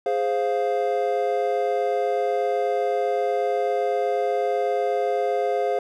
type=chord; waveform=triangle; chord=F minor; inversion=first; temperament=equal; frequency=415.3 / 523.3 / 698.5 Hz; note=Ab4 / C5 / F5; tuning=0 / 0 / 0 cents; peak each=-23 dBFS; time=0.06-5.79 s; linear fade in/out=2 ms; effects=none